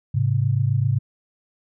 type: tone pair together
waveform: sine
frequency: 106.51 / 134.2 Hz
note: G#2 / C3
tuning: +44 / +44 cents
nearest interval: major third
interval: 400 cents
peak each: -20 / -20 dBFS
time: 0.14-0.99 s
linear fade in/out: 10 ms
effects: none